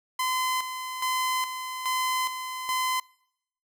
sawtooth tone with tremolo, 1025 Hz, C6, 36 cents flat, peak -21 dBFS, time 0.19-3 s, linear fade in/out 5 ms, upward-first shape square, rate 1.2 Hz, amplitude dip 60%, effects noise-tail reverb RT60 0.8 s tail -26 dB re dry

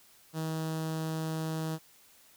sawtooth tone with notch filter, 159.4 Hz, D#3, 42 cents sharp, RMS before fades -34 dBFS, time 0.33-1.79 s, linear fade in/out 50 ms, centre 2200 Hz, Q 1.6, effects white hiss -60 dBFS RMS until 2.36 s

